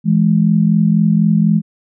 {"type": "tone pair together", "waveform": "sine", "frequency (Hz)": [165.96, 210], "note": ["E3", "G#3"], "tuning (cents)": [12, 19], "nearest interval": "major third", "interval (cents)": 407, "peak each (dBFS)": -12, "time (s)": [0.04, 1.62], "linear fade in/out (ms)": 50, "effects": []}